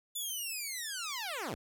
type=linear sweep; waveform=10% pulse; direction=down; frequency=3520 to 71.4 Hz; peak=-28 dBFS; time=0.15-1.55 s; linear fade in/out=10 ms; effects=none